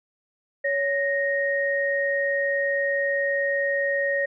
sine tone pair together, 559 / 1864.7 Hz, C#5 / A#6, +14 / 0 cents, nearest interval octave + major sixth, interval 2086 cents, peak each -24 dBFS, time 0.64-4.26 s, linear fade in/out 10 ms, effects none

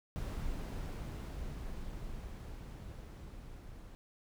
brown noise with level ramp, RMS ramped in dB -38 to -50 dBFS, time 0.16-3.95 s, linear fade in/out 0 ms, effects none

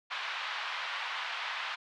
pink band-pass noise, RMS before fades -37 dBFS, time 0.1-1.76 s, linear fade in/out 20 ms, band 930 to 3700 Hz, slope 24 dB/octave, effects none

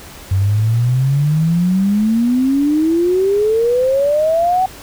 sine exponential sweep, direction up, 93.5 to 763 Hz, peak -11 dBFS, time 0.31-4.66 s, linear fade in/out 5 ms, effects pink hiss -36 dBFS RMS until 4.82 s

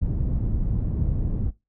pink low-pass noise, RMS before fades -24 dBFS, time 0.01-1.51 s, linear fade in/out 20 ms, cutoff 160 Hz, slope 12 dB/octave, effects noise-tail reverb RT60 0.2 s tail -18 dB re dry

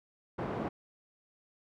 pink band-pass noise, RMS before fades -36 dBFS, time 0.38-0.69 s, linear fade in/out 10 ms, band 140 to 980 Hz, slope 12 dB/octave, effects none

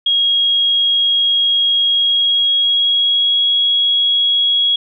sine tone with pitch glide, 3284 to 3322 Hz, G#7 to G#7, -20 to 0 cents, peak -11 dBFS, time 0.06-4.76 s, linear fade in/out 5 ms, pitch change +20 cents, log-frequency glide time 1.86-3.47 s, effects none

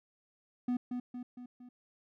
triangle tone with echo, 246.9 Hz, B3, in tune, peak -27 dBFS, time 0.68-0.77 s, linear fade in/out 5 ms, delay 230 ms, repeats 4, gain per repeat -5 dB, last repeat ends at 1.69 s, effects none

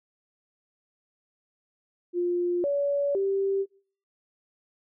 sine tone with pitch steps, 351.9 / 568 / 391.5 Hz, F4 / C#5 / G4, +13 / +42 / -2 cents, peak -23 dBFS, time 2.13-3.66 s, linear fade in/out 50 ms, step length 510 ms, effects noise-tail reverb RT60 0.5 s tail -22 dB re dry

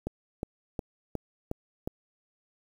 click train, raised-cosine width 2 ms, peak -18 dBFS, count 6, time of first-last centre 0.07-1.875 s, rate 2.77 Hz, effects 8-bit

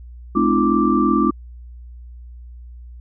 sine tone cluster, 213.1 / 258.8 / 302.1 / 340.1 / 1174 Hz, G#3 / C4 / D4 / F4 / D6, +45 / -19 / +49 / -46 / -1 cents, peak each -20 dBFS, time 0.35-1.31 s, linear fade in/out 10 ms, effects added 60 Hz sine -35 dBFS peak until 3 s

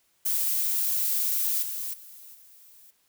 violet noise with level steps, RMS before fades -26 / -33 / -47 / -53 dBFS, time 0.25-2.91 s, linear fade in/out 10 ms, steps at 1.62 / 1.93 / 2.34 s, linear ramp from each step 10 ms, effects white hiss -68 dBFS RMS until 3.08 s

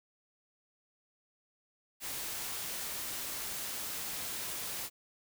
white noise, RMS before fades -39 dBFS, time 2-4.9 s, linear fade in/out 50 ms, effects none

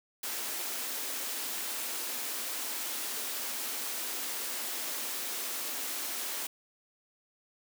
white high-pass noise, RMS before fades -36 dBFS, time 0.23-6.47 s, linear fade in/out 5 ms, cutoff 220 Hz, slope 96 dB/octave, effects none

